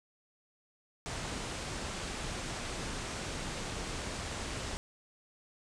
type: low-pass noise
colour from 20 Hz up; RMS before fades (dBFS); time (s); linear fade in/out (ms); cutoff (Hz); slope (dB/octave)
pink; -39; 1.06-4.77; 0; 9100; 48
effects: none